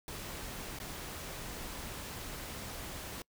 pink noise with dropouts, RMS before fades -43 dBFS, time 0.08-3.22 s, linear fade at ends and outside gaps 1 ms, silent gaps 0.788-0.8 s, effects noise-tail reverb RT60 0.1 s tail -26 dB re dry

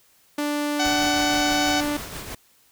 sawtooth tone, 293.7 Hz, D4, in tune, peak -19 dBFS, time 0.38-1.97 s, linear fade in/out 5 ms
harmonic tone, 750 Hz, F#5, 23 cents sharp, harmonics 1 / 2 / 3 / 4 / 5 / 6 / 7 / 8 / 9, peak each -25 / -28 / -30 / -31 / -32 / -33 / -33 / -34 / -35 dBFS, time 0.79-1.81 s, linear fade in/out 10 ms
pink noise with tremolo, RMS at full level -33 dBFS, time 0.84-2.35 s, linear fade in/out 5 ms, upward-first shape triangle, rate 6.2 Hz, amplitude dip 45%
effects white hiss -59 dBFS RMS until 2.71 s

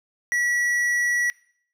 triangle tone with tanh clipping, 1937 Hz, B6, 34 cents flat, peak -22 dBFS, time 0.32-1.3 s, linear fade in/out 0 ms, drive 14 dB, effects noise-tail reverb RT60 0.6 s tail -21 dB re dry

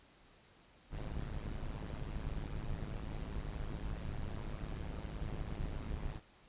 brown noise with amplitude modulation, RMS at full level -37 dBFS, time 0.9-6.21 s, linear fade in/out 50 ms, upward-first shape sine, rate 106 Hz, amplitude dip 85%, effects pink hiss -64 dBFS RMS until 6.48 s + resampled to 8000 Hz

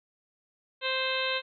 harmonic tone with a mistuned harmonic, 523.3 Hz, C5, in tune, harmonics 1 / 2 / 3 / 4 / 5 / 6 / 7 / 8, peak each -33 / -36 / -35 / -37 / -34 / -36 / -36 / -37 dBFS, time 0.81-1.42 s, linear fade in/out 50 ms, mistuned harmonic 8, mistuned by -63 cents, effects none

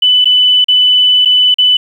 sine tone with dropouts, 2994 Hz, F#7, 20 cents sharp, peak -5 dBFS, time 0.02-1.77 s, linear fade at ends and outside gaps 5 ms, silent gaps 0.245-0.255 / 0.644-0.683 / 1.25-1.256 / 1.543-1.584 s, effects 7-bit

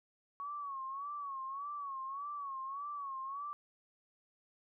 sine tone with vibrato, 1114 Hz, C#6, 8 cents sharp, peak -39 dBFS, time 0.4-3.53 s, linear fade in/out 0 ms, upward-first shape sine, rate 1.7 Hz, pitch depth 90 cents each way, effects none

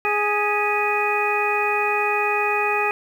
harmonic tone with a mistuned harmonic, 415.3 Hz, G#4, in tune, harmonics 1 / 2 / 3 / 4 / 5 / 6, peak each -25 / -24 / -26 / -32 / -30 / -23 dBFS, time 0.05-2.91 s, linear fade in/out 0 ms, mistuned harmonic 5, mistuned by -110 cents, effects 8-bit

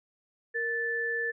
sine tone pair together, 466.2 / 1754 Hz, A#4 / A6, 0 / -6 cents, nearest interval octave + major seventh, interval 2294 cents, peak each -34 / -29 dBFS, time 0.54-1.32 s, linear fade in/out 20 ms, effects none

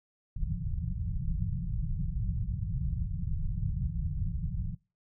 pink low-pass noise, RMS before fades -32 dBFS, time 0.36-4.75 s, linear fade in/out 10 ms, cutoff 180 Hz, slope 96 dB/octave, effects noise-tail reverb RT60 0.3 s tail -23 dB re dry

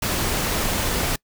pink noise, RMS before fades -23 dBFS, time 0.02-1.16 s, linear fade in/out 5 ms, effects noise-tail reverb RT60 0.1 s tail -25 dB re dry

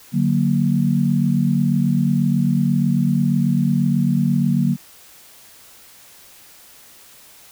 sine chord, D augmented, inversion none, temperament equal, 146.83 / 185 / 233.1 Hz, D3 / F#3 / A#3, 0 / 0 / 0 cents, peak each -19 dBFS, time 0.12-4.77 s, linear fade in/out 50 ms, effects white hiss -46 dBFS RMS until 7.51 s

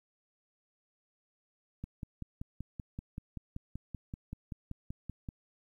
click train, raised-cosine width 5 ms, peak -27 dBFS, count 19, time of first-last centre 1.84-5.288 s, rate 5.22 Hz, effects 11-bit

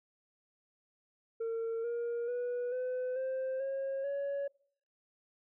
sine tone with pitch steps, 455.7 / 471.8 / 488.4 / 505.6 / 523.5 / 541.9 / 561 Hz, A#4 / A#4 / B4 / B4 / C5 / C#5 / C#5, -39 / +21 / -19 / +41 / +1 / -39 / +21 cents, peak -30 dBFS, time 1.4-4.48 s, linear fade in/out 10 ms, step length 440 ms, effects noise-tail reverb RT60 0.6 s tail -25 dB re dry + tanh soft clip ceiling -32 dBFS

